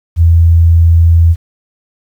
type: tone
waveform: sine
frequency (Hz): 83.5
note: E2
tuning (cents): +23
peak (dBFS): -3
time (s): 0.16-1.36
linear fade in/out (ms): 50
effects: 7-bit